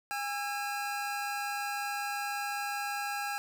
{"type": "tone pair together", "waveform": "25% pulse", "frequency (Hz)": [816, 1338.2], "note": ["G#5", "E6"], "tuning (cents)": [-31, 26], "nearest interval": "major sixth", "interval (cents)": 857, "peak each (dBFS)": [-30, -36], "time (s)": [0.11, 3.38], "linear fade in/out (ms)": 0, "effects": []}